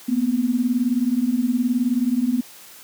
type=beating tone pair; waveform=sine; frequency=233.1 / 252.1 Hz; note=A#3 / B3; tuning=0 / +36 cents; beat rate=19 Hz; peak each=-21 / -19 dBFS; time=0.08-2.41 s; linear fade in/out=10 ms; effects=white hiss -44 dBFS RMS until 2.83 s + high-pass 150 Hz 12 dB/octave